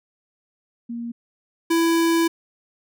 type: tone pair in turn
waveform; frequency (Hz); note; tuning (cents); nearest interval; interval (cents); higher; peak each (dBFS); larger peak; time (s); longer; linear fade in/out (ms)
sine / square; 234.9 / 332.2; A#3 / E4; +13 / +13; tritone; 600; second; -27 / -17; second; 0.89-1.12 / 1.7-2.28; second; 10
effects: none